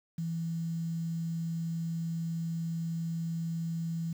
sine tone with quantisation, 165.6 Hz, E3, 8 cents sharp, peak -31 dBFS, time 0.18-4.13 s, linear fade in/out 5 ms, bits 9, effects none

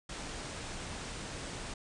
pink low-pass noise, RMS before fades -42 dBFS, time 0.09-1.74 s, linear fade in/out 5 ms, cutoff 9400 Hz, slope 96 dB/octave, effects none

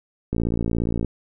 click train, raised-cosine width 3 ms, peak -11 dBFS, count 42, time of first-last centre 0.33-1.047 s, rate 57.2 Hz, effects none

